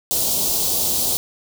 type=band-stop noise; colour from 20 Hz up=white; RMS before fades=-20 dBFS; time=0.11-1.17 s; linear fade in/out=0 ms; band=840 to 3600 Hz; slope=24 dB/octave; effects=none